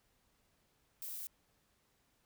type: noise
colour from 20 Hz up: violet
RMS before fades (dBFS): -44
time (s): 1.02-1.27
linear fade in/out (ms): 0
effects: pink hiss -75 dBFS RMS until 2.25 s